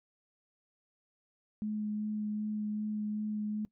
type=tone with vibrato; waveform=sine; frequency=211.8 Hz; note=G#3; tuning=34 cents sharp; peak=-32 dBFS; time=1.62-3.65 s; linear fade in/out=0 ms; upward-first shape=sine; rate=2.6 Hz; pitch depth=10 cents each way; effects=noise-tail reverb RT60 0.1 s tail -21 dB re dry